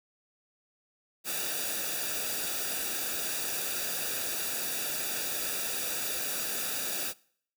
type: noise with comb filter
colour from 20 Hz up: white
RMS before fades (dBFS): -33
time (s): 1.24-7.14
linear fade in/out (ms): 50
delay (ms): 0.95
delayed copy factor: -0.7
effects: noise-tail reverb RT60 0.6 s tail -23 dB re dry